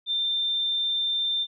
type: tone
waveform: sine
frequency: 3583 Hz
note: A7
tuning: 31 cents sharp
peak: -23 dBFS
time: 0.06-1.47 s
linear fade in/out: 50 ms
effects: none